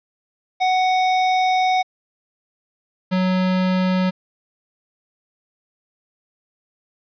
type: tone pair in turn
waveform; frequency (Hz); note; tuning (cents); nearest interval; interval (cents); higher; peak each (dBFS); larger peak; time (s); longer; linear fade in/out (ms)
square; 743 / 185.11; F#5 / F#3; +7 / +1; 2 octaves; 2406; first; -16 / -17; first; 0.6-1.83 / 3.11-4.11; first; 20
effects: resampled to 11025 Hz + 9-bit